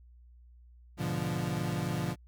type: chord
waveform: 35% pulse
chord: G# diminished seventh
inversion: none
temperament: equal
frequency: 103.83 / 123.47 / 146.83 / 174.61 Hz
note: G#2 / B2 / D3 / F3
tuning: 0 / 0 / 0 / 0 cents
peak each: -38 / -35 / -34 / -33 dBFS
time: 0.97-2.16 s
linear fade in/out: 50 ms
effects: added 60 Hz sine -53 dBFS peak until 2.27 s